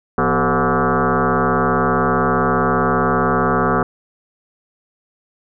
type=tone with frequency modulation; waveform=sine; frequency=452.4 Hz; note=A4; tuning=48 cents sharp; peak=-13 dBFS; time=0.18-3.83 s; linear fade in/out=2 ms; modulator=140 Hz; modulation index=6.9; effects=none